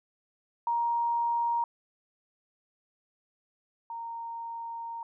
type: tone pair in turn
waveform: sine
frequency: 939 / 925.5 Hz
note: A#5 / A#5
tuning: +12 / -13 cents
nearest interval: unison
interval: 25 cents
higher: first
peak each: -25 / -35 dBFS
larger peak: first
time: 0.67-1.64 / 3.9-5.03 s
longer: second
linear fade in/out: 2 ms
effects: none